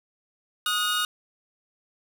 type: tone cluster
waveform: 45% pulse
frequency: 1251 / 1449 / 2885 / 3712 Hz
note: D#6 / F#6 / F#7 / A#7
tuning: +9 / -37 / -44 / -8 cents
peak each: -29 dBFS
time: 0.66-1.05 s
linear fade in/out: 2 ms
effects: 8-bit